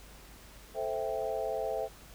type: chord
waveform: sine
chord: A minor seventh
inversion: none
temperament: equal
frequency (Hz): 440 / 523.3 / 659.3 / 784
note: A4 / C5 / E5 / G5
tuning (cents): 0 / 0 / 0 / 0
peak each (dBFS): -37 / -36 / -35 / -39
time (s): 0.74-1.89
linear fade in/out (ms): 50
effects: added 50 Hz sine -54 dBFS peak until 2.14 s + pink hiss -54 dBFS RMS until 2.14 s